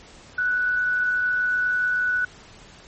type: tone with amplitude modulation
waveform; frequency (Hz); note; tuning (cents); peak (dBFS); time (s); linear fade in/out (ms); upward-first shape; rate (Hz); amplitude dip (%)
sine; 1481; F#6; +1; -18; 0.38-2.25; 5; sine; 107; 30
effects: pink hiss -47 dBFS RMS until 2.87 s + MP3 32 kbps